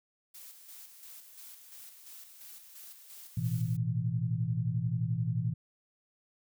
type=noise with tremolo; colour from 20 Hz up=blue; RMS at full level=-49 dBFS; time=0.34-3.77 s; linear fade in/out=10 ms; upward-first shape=square; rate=2.9 Hz; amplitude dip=45%
type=chord; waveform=sine; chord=A suspended second; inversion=none; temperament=equal with one note detuned; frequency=112.05 / 123.47 / 164.81 Hz; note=A2 / B2 / E3; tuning=+32 / 0 / 0 cents; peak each=-33 / -32 / -34 dBFS; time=3.37-5.54 s; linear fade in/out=5 ms
effects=none